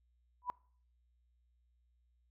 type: tone with exponential growth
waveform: sine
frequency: 987.8 Hz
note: B5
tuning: in tune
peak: -29 dBFS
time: 0.42-0.5 s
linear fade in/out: 0 ms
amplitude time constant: 16 ms
effects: noise-tail reverb RT60 0.5 s tail -24 dB re dry + added 60 Hz sine -70 dBFS peak until 2.3 s